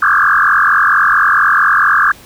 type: tone with frequency modulation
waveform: sine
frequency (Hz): 1396.9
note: F6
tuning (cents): 0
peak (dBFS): -7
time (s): 0.02-2.12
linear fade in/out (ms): 5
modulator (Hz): 44.4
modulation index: 6.3
effects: pink hiss -39 dBFS RMS until 2.25 s